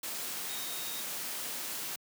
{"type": "tone in noise", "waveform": "sine", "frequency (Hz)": 3734, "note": "A#7", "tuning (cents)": 2, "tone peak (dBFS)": -44, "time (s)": [0.49, 1.01], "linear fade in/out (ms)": 5, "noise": "white", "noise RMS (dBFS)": -38, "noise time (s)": [0.03, 1.96], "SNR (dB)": -9, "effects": ["high-pass 150 Hz 12 dB/octave"]}